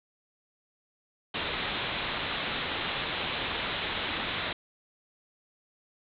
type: low-pass noise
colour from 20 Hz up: white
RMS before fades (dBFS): -33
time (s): 1.34-4.53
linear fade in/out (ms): 5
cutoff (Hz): 3900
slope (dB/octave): 96
effects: none